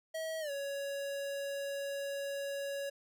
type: tone with pitch glide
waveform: square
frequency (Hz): 642 to 558.9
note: E5 to C#5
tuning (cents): -46 to +14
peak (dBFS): -37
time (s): 0.14-2.9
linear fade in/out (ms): 10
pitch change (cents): -240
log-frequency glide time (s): 0.4-0.51
effects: none